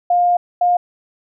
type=tone pair in turn; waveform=sine; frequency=707 / 709.5 Hz; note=F5 / F5; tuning=+21 / +27 cents; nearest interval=unison; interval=6 cents; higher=second; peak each=-11 dBFS; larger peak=neither; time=0.1-0.37 / 0.61-0.77 s; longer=first; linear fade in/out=5 ms; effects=none